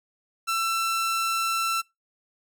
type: tone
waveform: sawtooth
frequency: 1340 Hz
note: E6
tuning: 28 cents sharp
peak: -20 dBFS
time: 0.47-1.82 s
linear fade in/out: 20 ms
effects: noise-tail reverb RT60 0.2 s tail -24 dB re dry